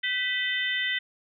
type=harmonic tone with a mistuned harmonic; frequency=511 Hz; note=C5; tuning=41 cents flat; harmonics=3 / 4 / 5 / 6 / 7; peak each=-36 / -27 / -39 / -32 / -34 dBFS; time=0.03-0.99 s; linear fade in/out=10 ms; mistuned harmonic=4; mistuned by=-63 cents; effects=none